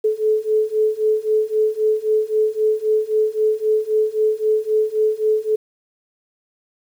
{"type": "beating tone pair", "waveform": "sine", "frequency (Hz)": [430, 433.8], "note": ["A4", "A4"], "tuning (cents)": [-40, -25], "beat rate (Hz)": 3.8, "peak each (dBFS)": [-19, -18], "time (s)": [0.04, 5.56], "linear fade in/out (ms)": 10, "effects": ["8-bit"]}